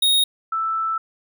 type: tone pair in turn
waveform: square / sine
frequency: 3738 / 1321.6 Hz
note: A#7 / E6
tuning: +4 / +4 cents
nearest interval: octave + tritone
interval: 1800 cents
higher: first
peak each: -15 / -20 dBFS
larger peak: first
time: 0.02-0.24 / 0.52-0.98 s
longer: second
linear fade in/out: 5 ms
effects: none